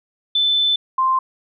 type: tone pair in turn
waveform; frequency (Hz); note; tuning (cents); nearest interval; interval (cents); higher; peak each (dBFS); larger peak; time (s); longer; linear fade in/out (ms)
sine; 3520 / 1046.5; A7 / C6; 0 / 0; octave + major sixth; 2100; first; -14; neither; 0.35-0.76 / 0.98-1.19; first; 5
effects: none